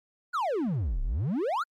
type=exponential two-way sweep; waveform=triangle; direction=down then up; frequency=1513 to 30.71 to 1513 Hz; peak=-24 dBFS; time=0.33-1.64 s; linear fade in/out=20 ms; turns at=1.02 s; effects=Opus 48 kbps